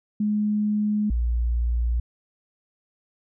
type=tone pair in turn; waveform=sine; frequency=210 / 58.93 Hz; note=G#3 / A#1; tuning=+19 / +19 cents; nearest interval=octave + minor seventh; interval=2200 cents; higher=first; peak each=-20 dBFS; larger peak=neither; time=0.2-1.1 / 1.1-2 s; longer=neither; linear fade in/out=5 ms; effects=none